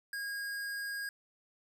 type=tone; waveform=square; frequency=1632 Hz; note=G#6; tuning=31 cents flat; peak=-37 dBFS; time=0.13-1.09 s; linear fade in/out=2 ms; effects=none